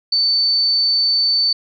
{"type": "tone", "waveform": "sine", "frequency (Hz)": 4530, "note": "C#8", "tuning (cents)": 37, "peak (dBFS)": -13, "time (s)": [0.12, 1.53], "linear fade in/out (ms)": 5, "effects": []}